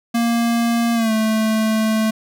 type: tone with pitch glide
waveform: square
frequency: 233.5 to 219.1 Hz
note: A#3 to A3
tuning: +3 to -7 cents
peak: -16 dBFS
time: 0.14-2.11 s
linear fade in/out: 10 ms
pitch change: -110 cents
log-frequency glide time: 0.94-1.12 s
effects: none